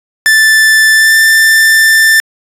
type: tone with pitch glide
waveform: 45% pulse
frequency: 1760 to 1778.4 Hz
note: A6 to A6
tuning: 0 to +18 cents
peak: -4 dBFS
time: 0.26-2.2 s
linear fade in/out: 0 ms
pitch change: +18 cents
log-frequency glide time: 0.93-1.16 s
effects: resampled to 32000 Hz